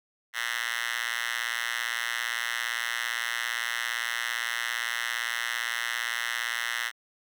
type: tone with high-pass filter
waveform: 5% pulse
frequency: 117.6 Hz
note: A#2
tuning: 16 cents sharp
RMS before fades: -31 dBFS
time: 0.33-6.92 s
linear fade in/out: 50 ms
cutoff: 2000 Hz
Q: 5.5
effects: none